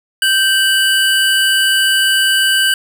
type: tone pair together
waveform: square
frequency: 1561.5 / 2964 Hz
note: G6 / F#7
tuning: -7 / +2 cents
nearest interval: major seventh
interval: 1109 cents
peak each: -14 dBFS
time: 0.22-2.74 s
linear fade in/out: 2 ms
effects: none